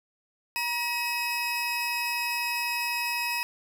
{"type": "tone pair together", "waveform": "30% pulse", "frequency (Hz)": [956, 2552], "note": ["A#5", "D#7"], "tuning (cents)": [43, 43], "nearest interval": "octave + perfect fourth", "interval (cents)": 1700, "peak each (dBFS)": [-29, -26], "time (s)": [0.56, 3.43], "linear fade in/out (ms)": 0, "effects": []}